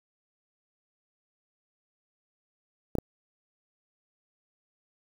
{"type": "clicks", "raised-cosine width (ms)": 2, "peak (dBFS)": -14, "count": 2, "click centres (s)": [2.953, 2.985], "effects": ["7-bit"]}